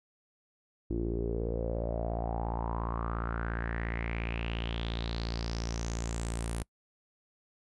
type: tone with low-pass filter sweep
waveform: sawtooth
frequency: 57.1 Hz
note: A#1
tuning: 35 cents flat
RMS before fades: -34 dBFS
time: 0.9-6.63 s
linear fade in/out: 5 ms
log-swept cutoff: 330 to 10000 Hz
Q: 6
effects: noise-tail reverb RT60 0.1 s tail -25 dB re dry